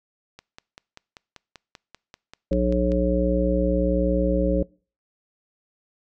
click train, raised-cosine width 0.2 ms, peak -24 dBFS, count 14, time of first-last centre 0.39-2.919 s, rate 5.14 Hz
harmonic tone, 60.6 Hz, B1, 32 cents flat, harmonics 1 / 3 / 5 / 7 / 9, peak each -24 / -24 / -26 / -29 / -23 dBFS, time 2.51-4.63 s, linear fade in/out 5 ms
effects noise-tail reverb RT60 0.4 s tail -25 dB re dry

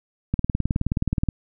click train, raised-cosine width 5 ms, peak -9 dBFS, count 19, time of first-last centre 0.34-1.287 s, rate 19 Hz, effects none

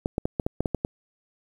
clicks, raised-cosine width 2 ms, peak -11 dBFS, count 9, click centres 0.059 / 0.181 / 0.255 / 0.398 / 0.465 / 0.606 / 0.658 / 0.747 / 0.849 s, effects 8-bit

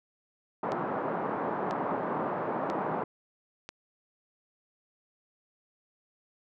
white band-pass noise, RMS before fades -32 dBFS, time 0.63-3.04 s, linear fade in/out 5 ms, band 150 to 1100 Hz, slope 24 dB/octave
click train, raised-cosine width 0.2 ms, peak -23 dBFS, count 4, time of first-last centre 0.72-3.69 s, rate 1.01 Hz
effects none

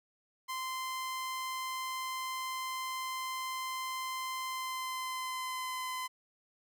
sawtooth tone with pitch glide, 1038 to 1023.1 Hz, C6 to C6, -14 to -39 cents, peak -32 dBFS, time 0.48-6.08 s, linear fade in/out 20 ms, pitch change -25 cents, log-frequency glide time 4.48-5.92 s, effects none

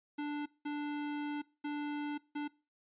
square tone bursts at uneven times, 293.7 Hz, D4, in tune, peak -36 dBFS, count 4, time 0.18-0.46 / 0.65-1.42 / 1.64-2.18 / 2.35-2.48 s, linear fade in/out 10 ms, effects noise-tail reverb RT60 0.3 s tail -21 dB re dry + resampled to 8000 Hz

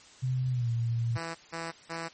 sine tone with pitch glide, 128.5 to 116.48 Hz, C3 to A#2, -31 to -1 cents, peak -26 dBFS, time 0.22-1.18 s, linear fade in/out 20 ms, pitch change -170 cents, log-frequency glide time 0.49-0.69 s
5% pulse tone bursts, 165.6 Hz, E3, 8 cents sharp, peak -23 dBFS, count 3, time 1.15-2.09 s, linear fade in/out 20 ms, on 200 ms, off 170 ms
effects white hiss -54 dBFS RMS until 2.13 s + MP3 32 kbps

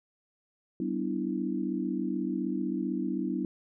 sine chord, E minor seventh, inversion first, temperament equal with one note detuned, 191.74 / 246.9 / 293.7 / 329.6 Hz, G3 / B3 / D4 / E4, -38 / 0 / 0 / 0 cents, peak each -34 dBFS, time 0.8-3.45 s, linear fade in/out 2 ms, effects none

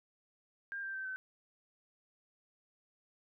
sine tone with pitch steps, 1601 / 1576.2 / 1551.8 / 1527.8 Hz, G6 / G6 / G6 / G6, +36 / +9 / -18 / -45 cents, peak -38 dBFS, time 0.72-1.16 s, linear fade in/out 0 ms, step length 110 ms, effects none

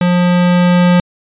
square tone with level ramp, 177.5 Hz, F3, 28 cents sharp, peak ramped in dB -10 to -7 dBFS, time 0.01-1 s, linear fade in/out 2 ms, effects resampled to 8000 Hz

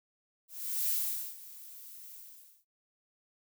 violet noise with ADSR envelope, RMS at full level -30 dBFS, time 0.48-2.65 s, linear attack 420 ms, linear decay 450 ms, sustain -19 dB, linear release 500 ms, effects noise-tail reverb RT60 0.2 s tail -25 dB re dry

